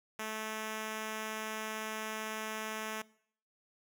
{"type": "tone", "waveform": "5% pulse", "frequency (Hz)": 217.8, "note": "A3", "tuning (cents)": -17, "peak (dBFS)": -26, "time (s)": [0.19, 3.02], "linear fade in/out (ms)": 5, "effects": ["noise-tail reverb RT60 0.6 s tail -21 dB re dry"]}